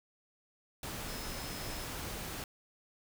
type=tone in noise; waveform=sine; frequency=5160 Hz; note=E8; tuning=38 cents flat; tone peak=-50 dBFS; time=1.08-1.84 s; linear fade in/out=2 ms; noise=pink; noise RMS=-41 dBFS; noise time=0.83-2.44 s; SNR=-12 dB; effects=none